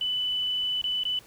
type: tone with dropouts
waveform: sine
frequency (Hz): 2991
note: F#7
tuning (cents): +18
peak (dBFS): -25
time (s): 0.01-1.19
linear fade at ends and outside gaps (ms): 2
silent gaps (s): 0.815-0.84 / 1.035-1.052
effects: pink hiss -53 dBFS RMS until 1.26 s